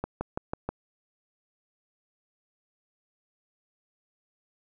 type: accelerating click train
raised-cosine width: 1 ms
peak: -16 dBFS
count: 5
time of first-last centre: 0.04-0.69 s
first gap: 170 ms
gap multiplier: 0.97
effects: none